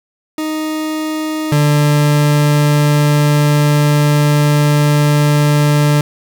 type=tone pair in turn; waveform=40% pulse; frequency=311.1 / 147.54 Hz; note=D#4 / D3; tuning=0 / +8 cents; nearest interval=octave + minor second; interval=1292 cents; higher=first; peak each=-16 / -8 dBFS; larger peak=second; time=0.38-1.52 / 1.52-6.01 s; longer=second; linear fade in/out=2 ms; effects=8-bit